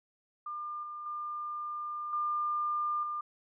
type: tone with level steps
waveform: sine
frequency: 1200 Hz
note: D6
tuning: 37 cents sharp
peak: -36 / -39 / -35 / -29 / -33 dBFS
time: 0.46-3.21 s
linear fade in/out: 5 ms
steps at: 0.83 / 1.06 / 2.13 / 3.03 s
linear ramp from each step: 2 ms
effects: none